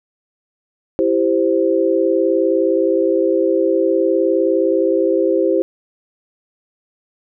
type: chord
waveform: sine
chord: C major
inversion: first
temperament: equal with one note detuned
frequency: 332.5 / 392 / 523.3 Hz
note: E4 / G4 / C5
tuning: +15 / 0 / 0 cents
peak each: -17 dBFS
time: 0.99-5.62 s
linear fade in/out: 0 ms
effects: none